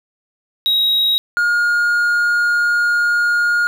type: tone pair in turn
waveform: triangle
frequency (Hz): 3812 / 1425.2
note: A#7 / F6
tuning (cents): +38 / +35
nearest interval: octave + perfect fourth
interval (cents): 1703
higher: first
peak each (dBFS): -11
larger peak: neither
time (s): 0.66-1.18 / 1.37-3.67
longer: second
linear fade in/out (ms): 0
effects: none